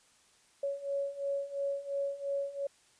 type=beating tone pair; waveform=sine; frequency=557 / 559.9 Hz; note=C#5 / C#5; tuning=+8 / +17 cents; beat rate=2.9 Hz; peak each=-37 / -34 dBFS; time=0.63-2.67 s; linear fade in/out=5 ms; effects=white hiss -65 dBFS RMS until 2.99 s + resampled to 22050 Hz